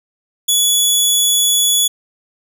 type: tone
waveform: 15% pulse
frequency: 3400 Hz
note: G#7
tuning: 40 cents sharp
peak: -4 dBFS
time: 0.48-1.88 s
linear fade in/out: 10 ms
effects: none